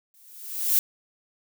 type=noise with exponential growth; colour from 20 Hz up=violet; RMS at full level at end=-18 dBFS; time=0.14-0.79 s; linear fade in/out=1 ms; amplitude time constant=140 ms; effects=none